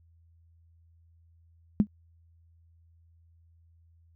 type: tone with exponential decay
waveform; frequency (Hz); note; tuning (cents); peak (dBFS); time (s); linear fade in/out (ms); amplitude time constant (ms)
sine; 207.7; G#3; 0; -13; 1.8-1.87; 0; 15
effects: added 83 Hz sine -58 dBFS peak until 4.15 s